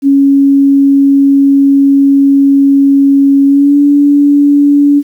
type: tone with pitch glide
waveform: sine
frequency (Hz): 277.2 to 286.8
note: C#4 to D4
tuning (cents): 0 to -41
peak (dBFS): -3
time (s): 0.02-5.03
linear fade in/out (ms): 50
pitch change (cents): +59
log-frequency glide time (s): 3.46-3.77
effects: 7-bit